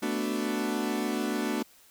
40% pulse chord, B minor seventh, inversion third, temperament equal, 220 / 246.9 / 293.7 / 370 Hz, A3 / B3 / D4 / F#4, 0 / 0 / 0 / 0 cents, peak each -32 / -33 / -32 / -34 dBFS, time 0.02-1.63 s, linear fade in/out 10 ms, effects white hiss -58 dBFS RMS until 1.9 s

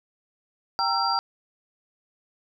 sine tone cluster, 787 / 928 / 1347 / 4738 Hz, G5 / A#5 / E6 / D8, +7 / -8 / +37 / +14 cents, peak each -27 dBFS, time 0.79-1.19 s, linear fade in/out 0 ms, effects none

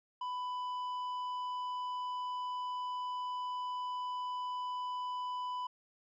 sine tone with tanh clipping, 996 Hz, B5, 14 cents sharp, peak -37 dBFS, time 0.21-5.67 s, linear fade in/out 5 ms, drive 7 dB, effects none

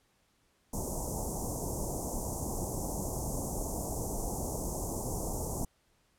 pink band-stop noise, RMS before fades -35 dBFS, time 0.73-5.65 s, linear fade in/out 5 ms, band 940 to 6100 Hz, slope 48 dB/octave, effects pink hiss -71 dBFS RMS until 6.18 s + low-pass 12000 Hz 12 dB/octave

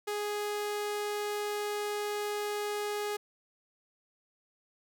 sawtooth tone, 415.3 Hz, G#4, in tune, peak -28 dBFS, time 0.07-3.17 s, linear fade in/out 10 ms, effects none

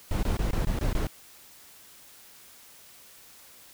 brown noise bursts, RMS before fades -26 dBFS, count 7, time 0.11-1.07 s, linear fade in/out 2 ms, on 120 ms, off 20 ms, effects white hiss -52 dBFS RMS until 3.73 s

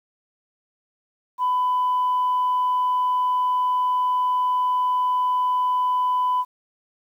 sine tone, 1000 Hz, B5, 21 cents sharp, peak -17 dBFS, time 1.38-6.45 s, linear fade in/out 50 ms, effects tanh soft clip ceiling -15 dBFS + 9-bit

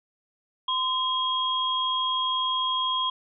sine tone pair together, 1029 / 3269 Hz, C6 / G#7, -29 / -28 cents, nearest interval octave + minor sixth, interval 2001 cents, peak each -26 dBFS, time 0.68-3.1 s, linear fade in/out 5 ms, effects none

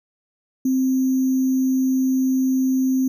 sine tone with sample-and-hold, 261.6 Hz, C4, in tune, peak -16 dBFS, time 0.65-3.08 s, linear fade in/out 5 ms, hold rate 6300 Hz, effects none

